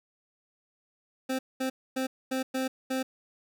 25% pulse tone bursts at uneven times, 261.6 Hz, C4, in tune, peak -24 dBFS, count 6, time 1.29-1.39 / 1.6-1.7 / 1.96-2.07 / 2.31-2.43 / 2.54-2.68 / 2.9-3.03 s, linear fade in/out 10 ms, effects none

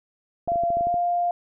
clicks, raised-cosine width 2 ms, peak -22 dBFS, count 9, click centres 0.476 / 0.519 / 0.558 / 0.636 / 0.704 / 0.77 / 0.809 / 0.87 / 0.942 s
sine tone with pitch glide, 687 to 700.2 Hz, F5 to F5, -29 to +4 cents, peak -20 dBFS, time 0.48-1.31 s, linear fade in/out 2 ms, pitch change +33 cents, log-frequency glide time 0.79-0.91 s
effects none

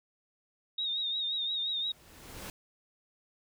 sine tone with vibrato, 3729 Hz, A#7, in tune, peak -30 dBFS, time 0.78-1.92 s, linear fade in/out 5 ms, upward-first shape triangle, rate 5.7 Hz, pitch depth 69 cents each way
pink noise with exponential growth, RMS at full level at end -41 dBFS, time 1.39-2.5 s, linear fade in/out 1 ms, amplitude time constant 240 ms
effects none

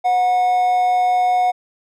triangle tone with amplitude modulation, 730 Hz, F#5, 24 cents flat, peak -10 dBFS, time 0.04-1.52 s, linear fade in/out 20 ms, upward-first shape sine, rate 225 Hz, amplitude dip 30%, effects none

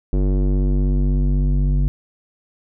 square tone with low-pass filter sweep, 48.16 Hz, G1, 30 cents flat, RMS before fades -17 dBFS, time 0.13-1.88 s, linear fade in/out 0 ms, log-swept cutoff 380 to 180 Hz, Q 1.5, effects none

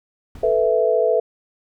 brown noise with exponential decay, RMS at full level -34 dBFS, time 0.35-1.14 s, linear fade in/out 2 ms, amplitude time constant 170 ms
sine chord, A suspended second, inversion none, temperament equal, 440 / 493.9 / 659.3 Hz, A4 / B4 / E5, 0 / 0 / 0 cents, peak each -19 dBFS, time 0.43-1.2 s, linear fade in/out 5 ms
effects none

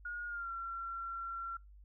sine tone with pitch glide, 1435 to 1363.1 Hz, F6 to F6, +47 to -42 cents, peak -38 dBFS, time 0.05-1.57 s, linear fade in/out 5 ms, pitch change -89 cents, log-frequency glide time 0.27-0.5 s, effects noise-tail reverb RT60 0.2 s tail -26 dB re dry + added 50 Hz sine -54 dBFS peak until 1.84 s

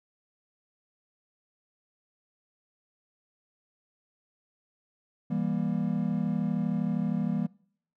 triangle chord, E diminished, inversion none, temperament just, 164.81 / 197.78 / 237.3 Hz, E3 / G3 / Bb3, 0 / +16 / +31 cents, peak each -29 / -28 / -29 dBFS, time 5.3-7.47 s, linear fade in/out 10 ms, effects noise-tail reverb RT60 0.6 s tail -24 dB re dry

